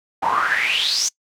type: noise with band-pass filter sweep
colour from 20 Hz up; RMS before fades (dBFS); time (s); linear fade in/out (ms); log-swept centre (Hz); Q
pink; -20; 0.22-1.09; 10; 810 to 6500; 7.9
effects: noise-tail reverb RT60 0.1 s tail -24 dB re dry